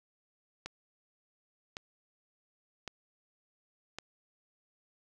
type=click train; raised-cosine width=0.2 ms; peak=-22 dBFS; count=4; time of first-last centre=0.66-3.986 s; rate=0.902 Hz; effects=none